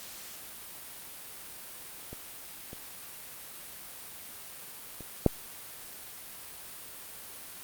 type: clicks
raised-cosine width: 2 ms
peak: -27 / -29 / -30 / -6 dBFS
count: 4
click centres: 2.13 / 2.731 / 5.007 / 5.263 s
effects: white hiss -45 dBFS RMS until 7.63 s + Opus 48 kbps